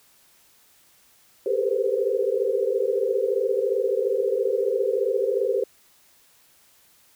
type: tone cluster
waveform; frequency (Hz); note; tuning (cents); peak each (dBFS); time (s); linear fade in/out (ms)
sine; 392.9 / 407.5 / 459.6 / 499 / 522; G4 / G#4 / A#4 / B4 / C5; +4 / -33 / -25 / +18 / -4; -27; 1.46-5.64; 5
effects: white hiss -58 dBFS RMS until 7.15 s